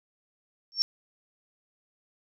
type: tone with exponential growth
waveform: sine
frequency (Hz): 5450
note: F8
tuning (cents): -43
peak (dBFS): -16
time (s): 0.72-0.82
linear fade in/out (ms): 0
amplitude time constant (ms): 21
effects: none